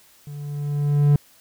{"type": "tone with level ramp", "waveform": "triangle", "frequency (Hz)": 145.2, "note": "D3", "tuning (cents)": -19, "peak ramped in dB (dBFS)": [-31, -9], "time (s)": [0.27, 1.16], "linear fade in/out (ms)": 2, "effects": ["white hiss -54 dBFS RMS until 1.4 s"]}